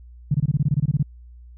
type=tone bursts; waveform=sine; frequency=144.1 Hz; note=D3; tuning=33 cents flat; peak=-15 dBFS; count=13; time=0.31-1.028 s; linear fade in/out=5 ms; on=34 ms; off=23 ms; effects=added 60 Hz sine -41 dBFS peak until 1.57 s